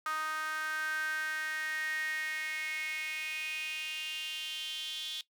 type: tone with high-pass filter sweep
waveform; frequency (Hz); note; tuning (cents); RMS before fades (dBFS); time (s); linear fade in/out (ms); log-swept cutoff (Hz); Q
sawtooth; 311.1; D#4; 0; -37; 0.06-5.21; 2; 1300 to 3400; 7.5
effects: noise-tail reverb RT60 0.1 s tail -17 dB re dry